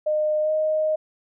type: tone with pitch glide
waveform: sine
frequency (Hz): 611 to 621.3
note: D#5 to D#5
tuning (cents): -32 to -3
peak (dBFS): -19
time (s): 0.06-0.96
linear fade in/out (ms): 10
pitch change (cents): +29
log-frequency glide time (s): 0.41-0.51
effects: none